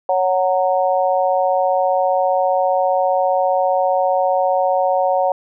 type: chord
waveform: sine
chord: F# major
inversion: second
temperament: just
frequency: 555 / 740 / 925 Hz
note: C#5 / F#5 / A#5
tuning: +2 / 0 / -14 cents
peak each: -17 / -17 / -22 dBFS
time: 0.09-5.32 s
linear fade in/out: 2 ms
effects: none